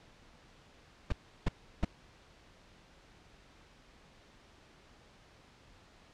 brown noise bursts, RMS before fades -27 dBFS, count 3, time 1.1-1.849 s, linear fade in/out 5 ms, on 23 ms, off 340 ms, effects pink hiss -60 dBFS RMS until 6.13 s + low-pass 5000 Hz 12 dB/octave

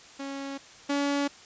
sawtooth tone pair in turn, 275.6 / 283.7 Hz, C#4 / C#4, -10 / +40 cents, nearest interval minor second, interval 50 cents, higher second, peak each -30 / -21 dBFS, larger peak second, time 0.19-0.58 / 0.89-1.28 s, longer neither, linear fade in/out 10 ms, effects white hiss -50 dBFS RMS until 1.45 s + resampled to 16000 Hz

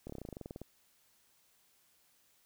slowing click train, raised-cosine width 2 ms, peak -30 dBFS, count 15, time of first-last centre 0.07-0.616 s, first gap 26 ms, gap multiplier 1.06, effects white hiss -70 dBFS RMS until 2.45 s

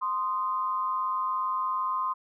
sine tone pair together, 1042 / 1239.2 Hz, C6 / D#6, -7 / -7 cents, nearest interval minor third, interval 300 cents, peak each -27 / -32 dBFS, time 0.01-2.14 s, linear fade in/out 20 ms, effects none

